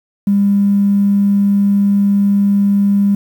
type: tone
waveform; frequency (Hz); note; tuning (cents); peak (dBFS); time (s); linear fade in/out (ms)
triangle; 200.8; G3; +42; -5; 0.27-3.15; 5
effects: tanh soft clip ceiling -7 dBFS + 7-bit